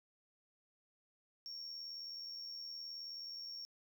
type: tone with amplitude modulation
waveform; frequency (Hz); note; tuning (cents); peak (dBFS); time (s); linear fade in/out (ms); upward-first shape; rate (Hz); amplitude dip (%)
triangle; 5510; F8; -24; -40; 1.46-3.65; 0; sine; 79.1; 50
effects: tanh soft clip ceiling -40 dBFS